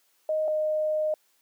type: tone pair in turn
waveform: sine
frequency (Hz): 622.3 / 616.6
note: D#5 / D#5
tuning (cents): 0 / -16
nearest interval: unison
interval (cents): 16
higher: first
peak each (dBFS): -23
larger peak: neither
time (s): 0.29-0.48 / 0.48-1.14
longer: second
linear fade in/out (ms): 2
effects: white hiss -67 dBFS RMS until 1.41 s + high-pass 300 Hz 12 dB/octave